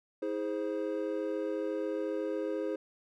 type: chord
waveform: triangle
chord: E augmented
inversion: none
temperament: equal with one note detuned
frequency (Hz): 321.2 / 415.3 / 523.3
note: E4 / G#4 / B#4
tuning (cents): -45 / 0 / 0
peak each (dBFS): -34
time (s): 0.22-2.76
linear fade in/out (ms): 5
effects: none